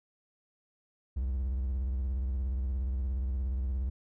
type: tone with vibrato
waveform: triangle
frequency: 64.6 Hz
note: C2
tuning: 21 cents flat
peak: -27 dBFS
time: 1.16-3.9 s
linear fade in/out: 10 ms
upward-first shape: triangle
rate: 17 Hz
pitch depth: 190 cents each way
effects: none